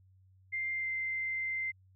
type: tone with pitch glide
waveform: sine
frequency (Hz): 2098 to 2082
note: C7 to C7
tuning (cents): +4 to -9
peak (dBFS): -32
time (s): 0.52-1.72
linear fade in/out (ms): 20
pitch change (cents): -13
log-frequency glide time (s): 0.77-0.88
effects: added 94 Hz sine -60 dBFS peak until 1.95 s

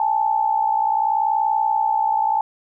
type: tone pair together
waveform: sine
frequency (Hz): 817.3 / 878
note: G#5 / A5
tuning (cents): -28 / -4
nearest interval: minor second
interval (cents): 124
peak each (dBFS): -21 / -18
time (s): 0-2.41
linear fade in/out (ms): 2
effects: none

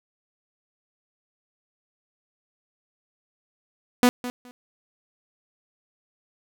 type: tone with echo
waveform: sawtooth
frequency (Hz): 246.9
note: B3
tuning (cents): 0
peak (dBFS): -10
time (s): 4.03-4.09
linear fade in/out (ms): 0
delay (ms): 210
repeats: 2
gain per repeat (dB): -15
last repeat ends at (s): 4.51
effects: none

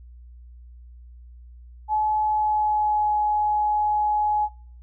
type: tone with pitch glide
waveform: sine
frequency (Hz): 855 to 842.3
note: A5 to G#5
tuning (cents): -50 to +24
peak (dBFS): -19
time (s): 1.88-4.49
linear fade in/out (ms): 50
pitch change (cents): -26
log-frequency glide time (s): 2.18-3.12
effects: noise-tail reverb RT60 0.5 s tail -22 dB re dry + added 60 Hz sine -42 dBFS peak until 4.82 s

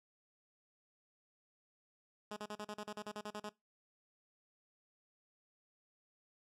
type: tone bursts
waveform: 10% pulse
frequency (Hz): 210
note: G#3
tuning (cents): +19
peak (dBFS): -34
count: 13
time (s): 2.31-3.493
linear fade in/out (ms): 5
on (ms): 55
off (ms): 39
effects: noise-tail reverb RT60 0.2 s tail -21 dB re dry + low-pass 9000 Hz 12 dB/octave

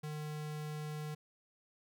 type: tone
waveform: square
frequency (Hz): 151.7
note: D#3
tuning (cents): -44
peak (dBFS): -40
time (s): 0.03-1.15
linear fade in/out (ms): 10
effects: none

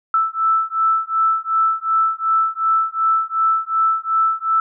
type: beating tone pair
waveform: sine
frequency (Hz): 1318.5 / 1321.2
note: E6 / E6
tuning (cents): 0 / +4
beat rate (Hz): 2.7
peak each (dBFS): -18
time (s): 0.14-4.6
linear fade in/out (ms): 2
effects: none

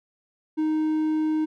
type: tone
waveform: triangle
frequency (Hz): 311.1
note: D#4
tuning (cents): 0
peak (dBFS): -19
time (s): 0.57-1.46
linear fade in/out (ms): 20
effects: none

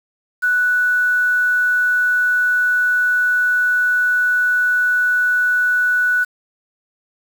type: tone with quantisation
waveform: sine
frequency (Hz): 1480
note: F#6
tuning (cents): 0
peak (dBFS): -13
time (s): 0.42-6.25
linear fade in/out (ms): 20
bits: 6
effects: none

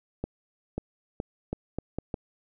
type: accelerating click train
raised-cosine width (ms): 2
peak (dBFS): -17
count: 7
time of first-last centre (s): 0.24-2.142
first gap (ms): 540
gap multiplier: 0.78
effects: none

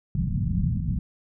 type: low-pass noise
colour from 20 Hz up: white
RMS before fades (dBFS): -25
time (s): 0.15-0.99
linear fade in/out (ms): 2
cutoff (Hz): 200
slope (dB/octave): 48
effects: none

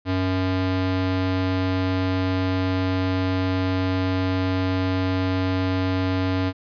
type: ring-modulated tone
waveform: square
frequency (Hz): 186.3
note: F#3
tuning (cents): +12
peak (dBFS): -18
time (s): 0.05-6.53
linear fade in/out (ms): 50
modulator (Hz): 91.2
effects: resampled to 11025 Hz

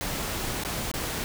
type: noise with dropouts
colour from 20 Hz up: pink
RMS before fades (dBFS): -31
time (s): 0.01-1.24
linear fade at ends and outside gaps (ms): 0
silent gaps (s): 0.636-0.649 / 0.915-0.939
effects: none

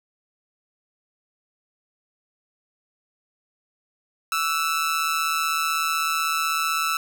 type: tone with amplitude modulation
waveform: sawtooth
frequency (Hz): 1318.5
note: E6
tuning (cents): 0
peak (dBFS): -15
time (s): 4.32-6.97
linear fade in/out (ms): 2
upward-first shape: sine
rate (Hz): 156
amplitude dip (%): 65
effects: none

